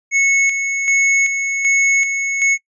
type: tone with tremolo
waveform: square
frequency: 2199 Hz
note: C#7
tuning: 14 cents flat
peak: -12 dBFS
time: 0.11-2.58 s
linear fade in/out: 50 ms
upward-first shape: square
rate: 1.3 Hz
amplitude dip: 50%
effects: noise-tail reverb RT60 0.1 s tail -23 dB re dry + resampled to 22050 Hz